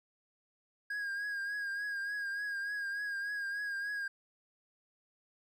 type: tone with vibrato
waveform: triangle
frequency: 1633 Hz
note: G#6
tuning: 30 cents flat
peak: -33 dBFS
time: 0.9-4.08 s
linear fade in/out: 5 ms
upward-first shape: triangle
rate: 3.4 Hz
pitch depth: 50 cents each way
effects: none